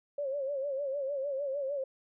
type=tone with vibrato; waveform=sine; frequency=554.4 Hz; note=C#5; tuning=in tune; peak=-31 dBFS; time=0.18-1.84 s; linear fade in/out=5 ms; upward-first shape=sine; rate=6.6 Hz; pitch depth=88 cents each way; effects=none